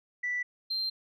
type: tone pair in turn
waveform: sine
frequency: 1970 / 4157 Hz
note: B6 / C8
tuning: -5 / -12 cents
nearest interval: octave + minor second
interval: 1293 cents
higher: second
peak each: -28 dBFS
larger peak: neither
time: 0.23-0.43 / 0.7-0.9 s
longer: neither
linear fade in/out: 10 ms
effects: tanh soft clip ceiling -24 dBFS